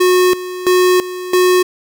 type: tone with tremolo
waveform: square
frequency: 364.3 Hz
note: F#4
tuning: 27 cents flat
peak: -9 dBFS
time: 0-1.63 s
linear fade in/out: 10 ms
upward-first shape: square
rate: 1.5 Hz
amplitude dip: 80%
effects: none